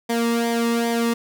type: tone with flanger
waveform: sawtooth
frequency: 233.1 Hz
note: A#3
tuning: in tune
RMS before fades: -21 dBFS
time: 0.09-1.14 s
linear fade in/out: 10 ms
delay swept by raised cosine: 0.73 to 1.33 ms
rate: 2.5 Hz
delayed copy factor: -0.7
effects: none